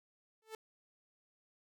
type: tone with exponential growth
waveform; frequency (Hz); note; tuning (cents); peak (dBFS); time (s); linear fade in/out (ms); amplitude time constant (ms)
sawtooth; 440; A4; 0; -37; 0.42-0.55; 2; 27
effects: none

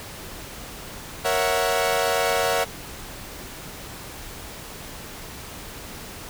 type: chord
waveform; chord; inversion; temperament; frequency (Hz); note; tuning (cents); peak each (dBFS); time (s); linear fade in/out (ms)
sawtooth; F# dominant seventh; first; equal; 466.2 / 554.4 / 659.3 / 740; A#4 / C#5 / E5 / F#5; 0 / 0 / 0 / 0; -22; 1.24-2.65; 20
effects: pink hiss -38 dBFS RMS until 6.29 s

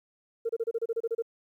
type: tone bursts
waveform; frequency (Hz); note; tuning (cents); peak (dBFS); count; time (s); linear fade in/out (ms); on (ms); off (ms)
sine; 458.2; A#4; -30; -25; 11; 0.45-1.223; 10; 43; 30
effects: tanh soft clip ceiling -21 dBFS + 11-bit

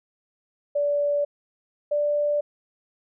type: tone pair in turn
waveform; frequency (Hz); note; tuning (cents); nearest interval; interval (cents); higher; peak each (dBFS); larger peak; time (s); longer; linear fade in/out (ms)
sine; 579 / 587.4; D5 / D5; -25 / 0; unison; 25; second; -20; neither; 0.75-1.25 / 1.91-2.41; neither; 10
effects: none

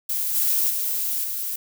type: noise with level steps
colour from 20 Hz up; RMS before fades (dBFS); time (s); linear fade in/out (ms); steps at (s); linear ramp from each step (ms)
violet; -25 / -21 / -25 / -28; 0.09-1.56; 5; 0.34 / 0.69 / 1.23; 20
effects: none

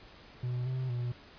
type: tone with pitch steps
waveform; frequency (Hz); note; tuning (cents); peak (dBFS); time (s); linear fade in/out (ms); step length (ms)
triangle; 123.7 / 129.1 / 121.5; B2 / C3 / B2; +3 / -23 / -28; -29; 0.43-1.12; 5; 230
effects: pink hiss -54 dBFS RMS until 1.38 s + resampled to 11025 Hz

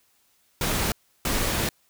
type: noise bursts at uneven times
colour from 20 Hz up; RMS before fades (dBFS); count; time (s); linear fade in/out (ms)
pink; -25; 2; 0.61-0.92 / 1.25-1.69; 2
effects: white hiss -65 dBFS RMS until 1.89 s

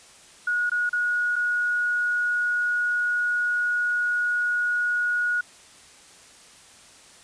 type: tone with dropouts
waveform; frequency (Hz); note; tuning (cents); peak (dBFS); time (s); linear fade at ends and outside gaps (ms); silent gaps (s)
sine; 1451; F#6; -34; -21; 0.47-5.41; 5; 0.697-0.716 / 0.894-0.929 / 1.358-1.362
effects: white hiss -50 dBFS RMS until 7.23 s + resampled to 22050 Hz

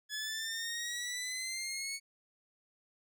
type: exponential sweep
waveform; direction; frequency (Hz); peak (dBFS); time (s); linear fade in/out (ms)
15% pulse; up; 1700 to 2224; -30; 0.09-2; 50
effects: none

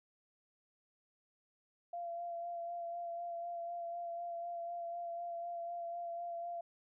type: tone with vibrato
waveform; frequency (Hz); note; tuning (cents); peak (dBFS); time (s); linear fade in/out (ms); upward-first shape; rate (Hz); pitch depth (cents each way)
sine; 687; F5; -29; -39; 1.93-6.61; 5; sine; 4; 19
effects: none

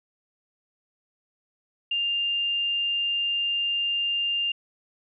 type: tone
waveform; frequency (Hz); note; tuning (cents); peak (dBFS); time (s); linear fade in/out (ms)
sine; 2800; F7; +4; -23; 1.91-4.52; 5
effects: none

